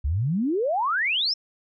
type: exponential sweep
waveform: sine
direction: up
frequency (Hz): 64 to 5540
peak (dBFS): -21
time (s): 0.04-1.34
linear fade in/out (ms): 10
effects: none